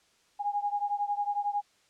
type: beating tone pair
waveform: sine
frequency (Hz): 816 / 827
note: G#5 / G#5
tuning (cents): -31 / -8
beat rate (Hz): 11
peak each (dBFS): -30 / -32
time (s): 0.39-1.62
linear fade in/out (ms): 20
effects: white hiss -66 dBFS RMS until 1.89 s + low-pass 7000 Hz 12 dB/octave